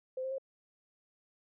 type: tone with pitch steps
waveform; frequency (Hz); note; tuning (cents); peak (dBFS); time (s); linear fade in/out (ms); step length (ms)
sine; 517 / 526.6 / 536.5; C5 / C5 / C5; -21 / +11 / +43; -34; 0.17-0.383; 5; 71
effects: none